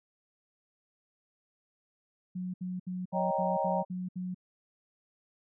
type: tone bursts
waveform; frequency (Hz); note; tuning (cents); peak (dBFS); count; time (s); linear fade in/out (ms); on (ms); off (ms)
sine; 182.4; F#3; -24; -33; 8; 2.35-4.346; 10; 190; 68
type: chord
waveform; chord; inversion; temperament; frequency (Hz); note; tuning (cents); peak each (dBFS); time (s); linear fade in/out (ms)
sine; Eb dominant seventh; third; equal; 554.4 / 622.3 / 784 / 932.3; Db5 / Eb5 / G5 / Bb5; 0 / 0 / 0 / 0; -33; 3.12-3.85; 50
effects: none